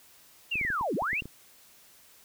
sine linear two-way sweep, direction down then up, 2866 to 161 to 2866 Hz, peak -27 dBFS, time 0.51-1.21 s, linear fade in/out 10 ms, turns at 0.95 s
clicks, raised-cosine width 3 ms, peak -28 dBFS, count 9, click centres 0.556 / 0.613 / 0.65 / 0.703 / 0.811 / 1.022 / 1.131 / 1.222 / 1.256 s
effects white hiss -57 dBFS RMS until 2.24 s

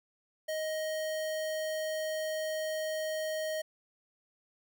square tone, 626 Hz, D#5, 10 cents sharp, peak -33 dBFS, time 0.48-3.62 s, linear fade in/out 10 ms, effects none

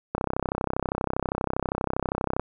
click train, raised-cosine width 1 ms, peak -11 dBFS, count 74, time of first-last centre 0.15-2.396 s, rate 32.5 Hz, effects none

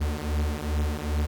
45% pulse beating tone pair, 73.42 / 75.92 Hz, D2 / D#2, 0 / -42 cents, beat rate 2.5 Hz, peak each -28 dBFS, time 0-1.27 s, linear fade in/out 20 ms, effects none

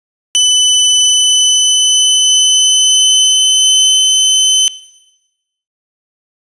25% pulse tone with pitch glide, 3006 to 3051 Hz, F#7 to G7, +27 to -48 cents, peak -3 dBFS, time 0.35-4.68 s, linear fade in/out 0 ms, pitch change +25 cents, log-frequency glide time 0.93-4.07 s, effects noise-tail reverb RT60 1.0 s tail -18 dB re dry + resampled to 22050 Hz

